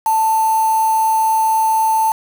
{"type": "tone with quantisation", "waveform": "sine", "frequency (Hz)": 884, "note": "A5", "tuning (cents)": 8, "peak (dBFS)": -12, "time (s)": [0.06, 2.12], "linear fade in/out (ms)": 2, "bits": 4, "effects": []}